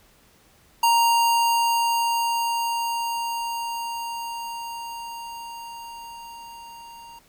square tone with level ramp, 932.3 Hz, A#5, in tune, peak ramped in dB -16 to -42 dBFS, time 0.83-7.19 s, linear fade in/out 5 ms, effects pink hiss -57 dBFS RMS until 7.28 s

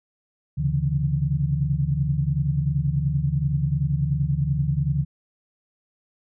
sine tone cluster, 74.1 / 132.5 / 142.9 / 165.7 Hz, D2 / C3 / D3 / E3, +16 / +22 / -47 / +9 cents, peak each -29 / -27 / -22 / -28 dBFS, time 0.57-5.05 s, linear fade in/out 20 ms, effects none

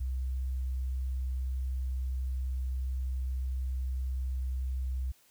sine tone, 64.4 Hz, C2, 27 cents flat, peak -30 dBFS, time 0-5.12 s, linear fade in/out 10 ms, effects white hiss -64 dBFS RMS until 5.3 s

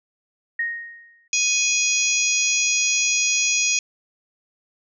sine tone with exponential decay, 1864.7 Hz, A#6, in tune, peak -19 dBFS, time 0.59-1.28 s, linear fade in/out 5 ms, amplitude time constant 150 ms
harmonic tone, 830.6 Hz, G#5, in tune, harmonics 3 / 4 / 5 / 6 / 7 / 8, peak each -22 / -29 / -32 / -29 / -25 / -22 dBFS, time 1.33-3.79 s, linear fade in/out 2 ms
effects none

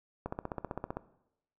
click train, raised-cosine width 1 ms, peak -21 dBFS, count 12, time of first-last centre 0.26-0.97 s, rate 15.5 Hz, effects noise-tail reverb RT60 0.8 s tail -17 dB re dry

